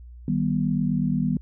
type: chord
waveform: sine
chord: Eb augmented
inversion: none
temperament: just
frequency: 155.56 / 194.45 / 243.1 Hz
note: Eb3 / G3 / B3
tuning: 0 / -14 / -27 cents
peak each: -25 dBFS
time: 0.28-1.37 s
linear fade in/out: 2 ms
effects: added 60 Hz sine -40 dBFS peak until 1.41 s